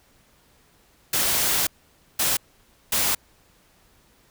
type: noise bursts at uneven times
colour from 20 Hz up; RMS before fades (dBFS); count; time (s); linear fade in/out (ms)
white; -22; 3; 1.13-1.67 / 2.19-2.37 / 2.92-3.15; 5
effects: pink hiss -59 dBFS RMS until 4.3 s